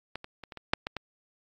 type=clicks; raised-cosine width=0.3 ms; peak=-19 / -25 / -26 / -27 / -25 / -6 / -16 / -18 dBFS; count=8; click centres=0.156 / 0.244 / 0.437 / 0.522 / 0.573 / 0.735 / 0.869 / 0.967 s; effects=AAC 64 kbps